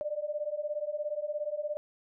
sine beating tone pair, 587 / 604 Hz, D5 / D5, -1 / +48 cents, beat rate 17 Hz, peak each -35 / -34 dBFS, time 0.01-1.77 s, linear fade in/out 0 ms, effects none

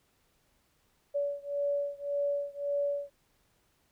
sine beating tone pair, 570 / 571.8 Hz, C#5 / D5, +48 / -46 cents, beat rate 1.8 Hz, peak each -32 / -33 dBFS, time 1.14-3.1 s, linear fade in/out 20 ms, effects pink hiss -71 dBFS RMS until 3.91 s

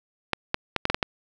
clicks, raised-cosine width 0.3 ms, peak -6 dBFS, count 7, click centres 0.333 / 0.544 / 0.763 / 0.854 / 0.9 / 0.945 / 1.028 s, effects none

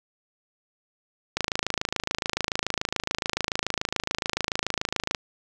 click train, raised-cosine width 0.2 ms, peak -7 dBFS, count 103, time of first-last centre 1.37-5.148 s, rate 27 Hz, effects none

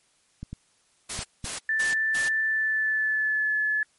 clicks, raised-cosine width 5 ms, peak -23 dBFS, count 4, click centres 0.43 / 0.53 / 1.191 / 1.443 s
white noise bursts, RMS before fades -32 dBFS, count 4, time 1.09-2.29 s, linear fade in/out 10 ms, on 150 ms, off 200 ms
sine tone with pitch glide, 1765 to 1719.7 Hz, A6 to A6, +5 to -40 cents, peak -22 dBFS, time 1.69-3.83 s, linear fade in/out 2 ms, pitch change -45 cents, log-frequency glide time 2.43-3.55 s
effects white hiss -65 dBFS RMS until 3.98 s + MP3 48 kbps

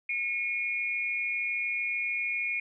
sine tone pair together, 2180 / 2427 Hz, C#7 / D#7, -29 / -44 cents, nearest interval major second, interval 185 cents, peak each -32 / -30 dBFS, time 0.09-2.6 s, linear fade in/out 5 ms, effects none

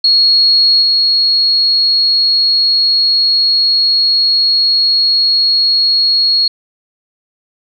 sine tone with level steps, 4314 Hz, C#8, 48 cents flat, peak -6 / -8 dBFS, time 0.04-6.48 s, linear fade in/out 5 ms, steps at 0.81 s, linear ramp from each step 20 ms, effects none

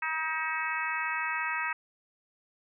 harmonic tone with a mistuned harmonic, 317.2 Hz, D#4, 33 cents sharp, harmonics 3 / 4 / 5 / 6 / 7 / 8, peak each -36 / -36 / -36 / -35 / -38 / -37 dBFS, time 0.02-1.73 s, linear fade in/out 5 ms, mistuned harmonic 8, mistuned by +38 cents, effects none

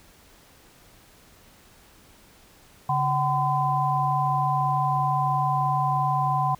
sine tone cluster, 140.9 / 756 / 1018 Hz, C#3 / F#5 / C6, +29 / +37 / -48 cents, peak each -26 / -25 / -24 dBFS, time 2.89-6.55 s, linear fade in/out 5 ms, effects pink hiss -54 dBFS RMS until 6.59 s

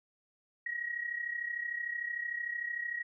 sine tone with amplitude modulation, 1901 Hz, A#6, 33 cents sharp, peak -31 dBFS, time 0.66-3.03 s, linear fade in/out 5 ms, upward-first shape sine, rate 33.3 Hz, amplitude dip 70%, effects none

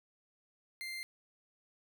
30% pulse tone, 2093 Hz, C7, in tune, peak -37 dBFS, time 0.81-1.03 s, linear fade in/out 0 ms, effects none

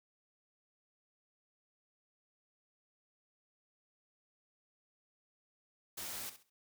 white noise with echo, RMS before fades -43 dBFS, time 5.97-6.3 s, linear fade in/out 10 ms, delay 67 ms, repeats 3, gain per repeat -12 dB, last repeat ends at 6.501 s, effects none

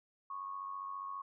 sine tone with amplitude modulation, 1100 Hz, C#6, 14 cents flat, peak -37 dBFS, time 0.3-1.22 s, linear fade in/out 5 ms, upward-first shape sine, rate 94.8 Hz, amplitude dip 60%, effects none

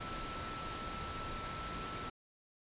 sine tone in noise, 1324 Hz, E6, 7 cents sharp, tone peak -44 dBFS, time 0-2.1 s, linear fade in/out 10 ms, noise pink, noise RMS -43 dBFS, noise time 0-2.1 s, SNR -4 dB, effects resampled to 8000 Hz

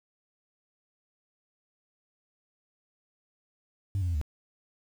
sine tone with pitch steps, 97.9 / 89.6 / 85.4 / 73.1 Hz, G2 / F2 / F2 / D2, -2 / +45 / -38 / -7 cents, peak -24 dBFS, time 3.95-4.214 s, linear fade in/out 0 ms, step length 66 ms, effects tanh soft clip ceiling -24 dBFS + 9-bit

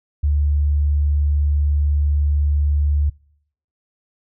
sine tone, 73 Hz, D2, 10 cents flat, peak -14 dBFS, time 0.23-3.1 s, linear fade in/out 10 ms, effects noise-tail reverb RT60 0.7 s tail -26 dB re dry

